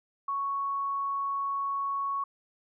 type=tone; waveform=sine; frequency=1110 Hz; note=C#6; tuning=2 cents sharp; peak=-28 dBFS; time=0.28-2.24 s; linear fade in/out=5 ms; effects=none